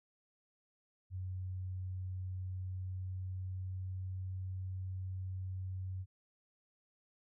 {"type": "tone with pitch glide", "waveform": "sine", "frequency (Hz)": [92.7, 93.51], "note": ["F#2", "F#2"], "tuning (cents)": [4, 19], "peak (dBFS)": -38, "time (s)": [1.1, 6.06], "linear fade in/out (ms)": 50, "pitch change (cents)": 15, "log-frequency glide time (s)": [2.39, 4.43], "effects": []}